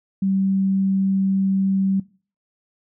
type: tone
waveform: sine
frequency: 193.1 Hz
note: G3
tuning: 26 cents flat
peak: -17 dBFS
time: 0.22-2 s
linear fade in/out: 5 ms
effects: noise-tail reverb RT60 0.4 s tail -21 dB re dry